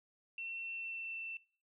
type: tone with pitch glide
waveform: sine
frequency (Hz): 2705 to 2679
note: E7 to E7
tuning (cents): +44 to +27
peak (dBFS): -40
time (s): 0.38-1.37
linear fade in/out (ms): 2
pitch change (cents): -17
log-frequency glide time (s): 0.63-1.19
effects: noise-tail reverb RT60 0.5 s tail -25 dB re dry